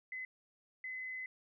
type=tone bursts at uneven times; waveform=sine; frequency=2031 Hz; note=B6; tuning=48 cents sharp; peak=-40 dBFS; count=2; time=0.12-0.25 / 0.84-1.26 s; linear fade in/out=2 ms; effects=none